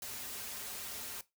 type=noise with comb filter; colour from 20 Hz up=white; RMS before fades=-43 dBFS; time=0.02-1.21 s; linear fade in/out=2 ms; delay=6.1 ms; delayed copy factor=-0.9; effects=noise-tail reverb RT60 0.2 s tail -18 dB re dry